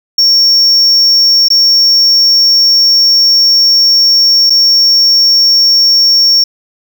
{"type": "tone with dropouts", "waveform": "triangle", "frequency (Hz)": 5500, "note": "F8", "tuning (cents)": -27, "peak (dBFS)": -3, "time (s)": [0.18, 6.44], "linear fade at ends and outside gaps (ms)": 5, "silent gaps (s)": [[1.485, 1.502], [4.498, 4.503]], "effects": []}